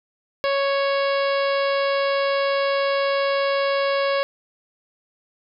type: harmonic tone with a mistuned harmonic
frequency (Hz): 554.4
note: C#5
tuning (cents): 0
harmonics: 1 / 2 / 3 / 4 / 5 / 6 / 7 / 8 / 9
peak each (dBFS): -20 / -26 / -30 / -32 / -34 / -36 / -37 / -38 / -39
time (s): 0.44-4.23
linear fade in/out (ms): 0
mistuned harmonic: 7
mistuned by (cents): +27
effects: none